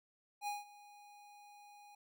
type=tone with ADSR envelope; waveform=square; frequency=822 Hz; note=G#5; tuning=18 cents flat; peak=-37 dBFS; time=0.41-1.95 s; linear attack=62 ms; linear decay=170 ms; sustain=-20 dB; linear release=4 ms; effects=none